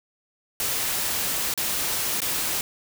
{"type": "noise with dropouts", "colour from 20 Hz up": "white", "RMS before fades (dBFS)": -26, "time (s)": [0.6, 2.61], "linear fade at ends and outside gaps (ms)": 1, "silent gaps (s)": [[1.539, 1.576], [2.204, 2.218]], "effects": []}